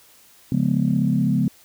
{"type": "chord", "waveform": "sine", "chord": "C# dominant seventh", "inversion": "none", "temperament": "equal with one note detuned", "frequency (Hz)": [138.59, 174.61, 210.4, 246.9], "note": ["C#3", "E#3", "G#3", "B3"], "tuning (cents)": [0, 0, 23, 0], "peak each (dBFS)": -22, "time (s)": [0.52, 1.48], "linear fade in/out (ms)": 2, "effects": ["tanh soft clip ceiling -7 dBFS", "white hiss -52 dBFS RMS until 1.64 s"]}